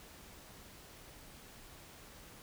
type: silence
effects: pink hiss -55 dBFS RMS until 2.42 s